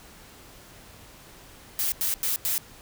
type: noise bursts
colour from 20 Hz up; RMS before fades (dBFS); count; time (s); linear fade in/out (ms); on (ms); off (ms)
blue; -26; 4; 1.79-2.58; 0; 130; 90
effects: pink hiss -49 dBFS RMS until 2.81 s